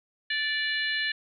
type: harmonic tone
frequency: 584 Hz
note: D5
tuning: 10 cents flat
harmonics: 3 / 4 / 5 / 6 / 7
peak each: -28 / -36 / -34 / -37 / -34 dBFS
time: 0.3-1.12 s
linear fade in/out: 5 ms
effects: none